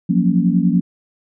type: chord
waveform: sine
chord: Gb major seventh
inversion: third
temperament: equal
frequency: 174.61 / 185 / 233.1 / 277.2 Hz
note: F3 / Gb3 / Bb3 / Db4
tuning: 0 / 0 / 0 / 0 cents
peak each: -16 / -17 / -19 / -21 dBFS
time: 0.09-0.81 s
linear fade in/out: 10 ms
effects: none